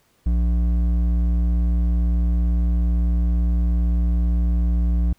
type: tone with hard clipping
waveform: sine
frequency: 58.9 Hz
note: A#1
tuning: 19 cents sharp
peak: -18 dBFS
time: 0.26-5.13 s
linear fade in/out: 5 ms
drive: 8 dB
effects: pink hiss -62 dBFS RMS until 5.18 s